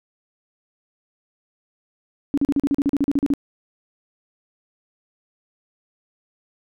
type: tone bursts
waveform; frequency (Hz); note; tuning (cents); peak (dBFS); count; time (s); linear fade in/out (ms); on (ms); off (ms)
sine; 282.1; C#4; +30; -15; 14; 2.34-3.337; 0; 35; 39
effects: none